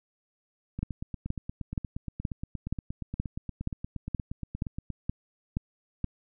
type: two click trains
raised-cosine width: 5 ms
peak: -22 / -16 dBFS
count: 36 / 12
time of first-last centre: 0.79-4.903 / 0.83-6.043 s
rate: 8.51 / 2.11 Hz
effects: none